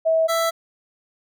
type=tone pair in turn; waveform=sine / 25% pulse; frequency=647 / 661.7 Hz; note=E5 / E5; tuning=-32 / +6 cents; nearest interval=unison; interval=38 cents; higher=second; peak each=-15 / -15 dBFS; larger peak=neither; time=0.05-0.28 / 0.28-0.51 s; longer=neither; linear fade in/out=20 ms; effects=none

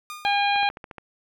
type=tone with exponential decay; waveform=sawtooth; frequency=1217 Hz; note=D#6; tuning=39 cents flat; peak=-28 dBFS; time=0.1-0.56 s; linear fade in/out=0 ms; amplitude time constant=100 ms
type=harmonic tone; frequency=810 Hz; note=G#5; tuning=43 cents flat; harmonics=1 / 2 / 3 / 4 / 5; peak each=-21 / -29 / -26 / -30 / -33 dBFS; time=0.25-0.69 s; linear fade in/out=0 ms
type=click train; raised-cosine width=0.5 ms; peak=-23 dBFS; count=7; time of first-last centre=0.56-0.983 s; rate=14.2 Hz
effects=none

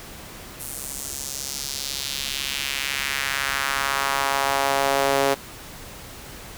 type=tone with high-pass filter sweep; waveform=sawtooth; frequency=138 Hz; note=C#3; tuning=7 cents flat; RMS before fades=-25 dBFS; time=0.59-5.35 s; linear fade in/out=20 ms; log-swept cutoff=10000 to 470 Hz; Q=1.6; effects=pink hiss -40 dBFS RMS until 6.57 s

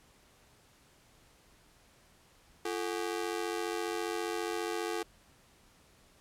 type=ring-modulated tone; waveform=sawtooth; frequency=392 Hz; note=G4; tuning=in tune; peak=-26 dBFS; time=2.65-5.03 s; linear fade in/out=5 ms; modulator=47.4 Hz; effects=pink hiss -63 dBFS RMS until 6.2 s + low-pass 12000 Hz 12 dB/octave

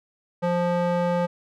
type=tone with band-pass filter; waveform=square; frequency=175 Hz; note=F3; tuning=4 cents sharp; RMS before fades=-23 dBFS; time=0.42-1.27 s; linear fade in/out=20 ms; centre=610 Hz; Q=1.1; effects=none

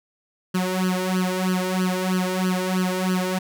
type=tone with flanger; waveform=sawtooth; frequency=184.6 Hz; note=F#3; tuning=4 cents flat; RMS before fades=-23 dBFS; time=0.54-3.39 s; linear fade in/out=10 ms; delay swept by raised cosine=0.66 to 2.16 ms; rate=3.1 Hz; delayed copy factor=+0.95; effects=none

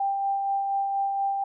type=tone with tremolo; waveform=sine; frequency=790 Hz; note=G5; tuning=13 cents sharp; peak=-22 dBFS; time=0-1.44 s; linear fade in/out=5 ms; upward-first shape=sine; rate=4.2 Hz; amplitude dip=30%; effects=none

